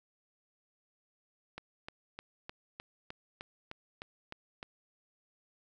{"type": "click train", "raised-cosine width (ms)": 0.3, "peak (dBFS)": -26, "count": 11, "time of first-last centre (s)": [1.58, 4.629], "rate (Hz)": 3.28, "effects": []}